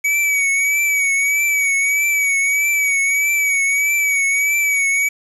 square tone with vibrato, 2269 Hz, C#7, 40 cents sharp, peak -15 dBFS, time 0.04-5.09 s, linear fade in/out 10 ms, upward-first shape triangle, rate 1.6 Hz, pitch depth 57 cents each way, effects resampled to 32000 Hz + 7-bit

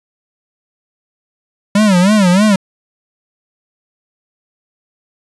square tone with vibrato, 195.2 Hz, G3, 7 cents flat, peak -8 dBFS, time 1.75-2.56 s, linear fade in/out 5 ms, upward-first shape sine, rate 3.2 Hz, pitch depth 180 cents each way, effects resampled to 24000 Hz + 7-bit

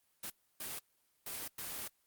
white noise bursts at uneven times, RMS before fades -42 dBFS, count 4, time 0.23-0.3 / 0.6-0.79 / 1.26-1.48 / 1.58-1.88 s, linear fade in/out 5 ms, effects white hiss -75 dBFS RMS until 2.06 s + Opus 24 kbps

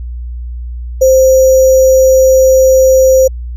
sine tone with sample-and-hold, 523.3 Hz, C5, in tune, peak -3 dBFS, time 1.01-3.28 s, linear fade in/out 10 ms, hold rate 6300 Hz, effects added 60 Hz sine -19 dBFS peak until 3.56 s + resampled to 32000 Hz

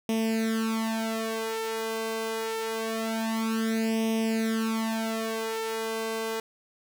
sawtooth tone with flanger, 223.4 Hz, A3, 27 cents sharp, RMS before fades -29 dBFS, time 0.09-6.4 s, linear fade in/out 2 ms, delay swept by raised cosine 0.34 to 2.54 ms, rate 0.25 Hz, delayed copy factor +0.9, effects none

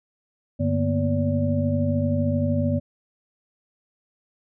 sine tone cluster, 97 / 147.2 / 231.4 / 244.4 / 574 Hz, G2 / D3 / A#3 / B3 / D5, -18 / +4 / -13 / -18 / -40 cents, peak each -24 / -27 / -33 / -24 / -28 dBFS, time 0.59-2.8 s, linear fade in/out 20 ms, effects none

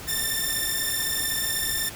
5% pulse beating tone pair, 1787 / 1803 Hz, A6 / A6, +26 / +42 cents, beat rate 16 Hz, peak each -16 / -17 dBFS, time 0.07-1.9 s, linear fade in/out 20 ms, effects pink hiss -39 dBFS RMS until 1.95 s

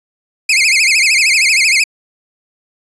sawtooth tone with vibrato, 2333 Hz, D7, 12 cents flat, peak -5 dBFS, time 0.49-1.84 s, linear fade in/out 5 ms, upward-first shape sine, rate 13 Hz, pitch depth 200 cents each way, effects resampled to 22050 Hz

